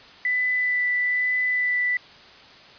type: tone with vibrato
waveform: sine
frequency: 1989 Hz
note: B6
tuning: 12 cents sharp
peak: -20 dBFS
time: 0.25-1.97 s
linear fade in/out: 2 ms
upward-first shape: sine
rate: 1.1 Hz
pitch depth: 10 cents each way
effects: white hiss -47 dBFS RMS until 2.78 s + resampled to 11025 Hz